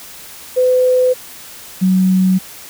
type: tone pair in turn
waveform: sine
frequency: 506 / 186.82 Hz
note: B4 / F#3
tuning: +42 / +17 cents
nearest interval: octave + perfect fourth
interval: 1725 cents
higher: first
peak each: -9 dBFS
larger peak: neither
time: 0.56-1.14 / 1.81-2.39 s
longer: neither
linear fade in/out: 20 ms
effects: white hiss -35 dBFS RMS until 2.69 s